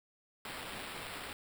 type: noise with sample-and-hold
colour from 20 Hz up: white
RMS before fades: -44 dBFS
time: 0.45-1.33 s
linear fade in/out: 2 ms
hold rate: 6300 Hz
effects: none